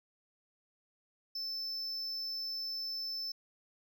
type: tone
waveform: triangle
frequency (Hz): 5280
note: E8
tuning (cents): +2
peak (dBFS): -35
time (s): 1.35-3.32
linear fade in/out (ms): 5
effects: none